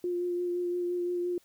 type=tone with vibrato; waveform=sine; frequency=353.1 Hz; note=F4; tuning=19 cents sharp; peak=-28 dBFS; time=0.04-1.38 s; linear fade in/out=2 ms; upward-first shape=sine; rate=5.8 Hz; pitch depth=15 cents each way; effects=white hiss -65 dBFS RMS until 1.44 s

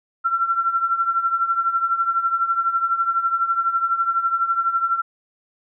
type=tone with tremolo; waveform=sine; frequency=1357 Hz; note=E6; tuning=50 cents sharp; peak=-14 dBFS; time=0.24-5.02 s; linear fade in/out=20 ms; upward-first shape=triangle; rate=12 Hz; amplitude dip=80%; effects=none

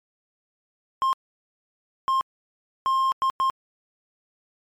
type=tone bursts at uneven times; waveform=triangle; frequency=1061 Hz; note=C6; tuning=24 cents sharp; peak=-17 dBFS; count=5; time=1.02-1.13 / 2.08-2.21 / 2.86-3.12 / 3.22-3.3 / 3.4-3.5 s; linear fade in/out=0 ms; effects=MP3 96 kbps

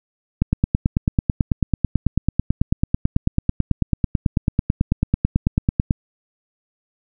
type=click train; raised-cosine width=5 ms; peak=-3 dBFS; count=51; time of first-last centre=0.42-5.908 s; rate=9.11 Hz; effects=none

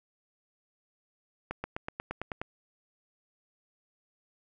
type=accelerating click train; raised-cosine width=0.5 ms; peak=-19 dBFS; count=9; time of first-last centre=1.51-2.415 s; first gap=130 ms; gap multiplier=0.96; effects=none

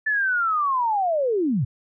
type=linear sweep; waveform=sine; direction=down; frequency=1760 to 105 Hz; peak=-19 dBFS; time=0.06-1.65 s; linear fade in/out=10 ms; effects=none

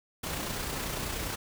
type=noise with amplitude modulation; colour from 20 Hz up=pink; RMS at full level=-33 dBFS; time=0.23-1.36 s; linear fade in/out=10 ms; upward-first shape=sine; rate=30.1 Hz; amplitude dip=35%; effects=none

